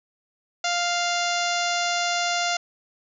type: harmonic tone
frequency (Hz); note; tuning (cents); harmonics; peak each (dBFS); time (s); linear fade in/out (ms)
698.5; F5; 0; 1 / 2 / 3 / 4 / 5 / 6 / 7 / 8 / 9 / 10; -26 / -29 / -31 / -32 / -33 / -34 / -34 / -35 / -36 / -36; 0.64-2.57; 5
effects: none